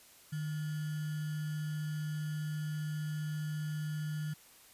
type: tone with sample-and-hold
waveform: sine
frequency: 152.5 Hz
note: D#3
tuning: 34 cents flat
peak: -34 dBFS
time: 0.32-4.34 s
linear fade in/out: 10 ms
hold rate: 1575 Hz
effects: white hiss -59 dBFS RMS until 4.73 s + resampled to 32000 Hz